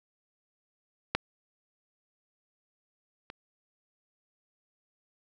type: clicks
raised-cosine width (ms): 0.3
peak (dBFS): -9 / -25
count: 2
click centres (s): 1.15 / 3.301
effects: none